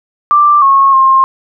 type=tone with pitch steps; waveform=sine; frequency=1178 / 1092 / 1064 Hz; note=D6 / C#6 / C6; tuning=+5 / -26 / +29 cents; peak=-4 dBFS; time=0.31-1.24 s; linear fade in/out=0 ms; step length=310 ms; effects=none